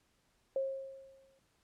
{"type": "tone with exponential decay", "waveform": "sine", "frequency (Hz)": 538, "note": "C5", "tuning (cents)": 48, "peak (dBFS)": -29, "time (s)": [0.56, 1.39], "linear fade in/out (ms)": 2, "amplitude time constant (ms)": 180, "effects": ["pink hiss -74 dBFS RMS until 1.63 s", "low-pass 11000 Hz 12 dB/octave"]}